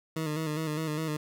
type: tone with vibrato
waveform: 20% pulse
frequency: 155.56 Hz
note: D#3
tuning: in tune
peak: -25 dBFS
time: 0.16-1.17 s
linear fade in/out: 5 ms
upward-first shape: square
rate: 4.9 Hz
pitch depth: 45 cents each way
effects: none